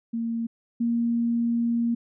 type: tone pair in turn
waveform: sine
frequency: 230.2 / 234.2 Hz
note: A#3 / A#3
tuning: -22 / +8 cents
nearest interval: unison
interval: 30 cents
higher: second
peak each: -25 / -21 dBFS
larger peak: second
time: 0.13-0.47 / 0.8-1.95 s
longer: second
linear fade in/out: 10 ms
effects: none